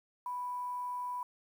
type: tone with quantisation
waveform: sine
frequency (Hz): 987.8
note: B5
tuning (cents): 0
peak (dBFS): -35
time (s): 0.26-1.23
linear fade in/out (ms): 2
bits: 10
effects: none